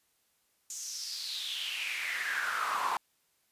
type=noise with high-pass filter sweep; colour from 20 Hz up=brown; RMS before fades=-35 dBFS; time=0.7-2.97 s; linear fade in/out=2 ms; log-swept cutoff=6900 to 940 Hz; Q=5.6; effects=white hiss -73 dBFS RMS until 3.51 s + resampled to 32000 Hz